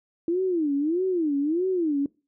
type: tone with vibrato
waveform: sine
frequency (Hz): 325.1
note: E4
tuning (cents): -24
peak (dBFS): -21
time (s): 0.28-2.06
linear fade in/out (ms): 2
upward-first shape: sine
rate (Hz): 1.6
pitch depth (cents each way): 260
effects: noise-tail reverb RT60 0.3 s tail -22 dB re dry